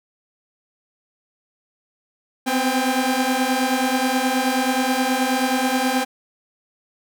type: tone cluster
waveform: sawtooth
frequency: 251.8 / 261.2 / 797 Hz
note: B3 / C4 / G5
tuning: +34 / -3 / +28 cents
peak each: -19 dBFS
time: 2.46-6.05 s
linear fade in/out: 20 ms
effects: none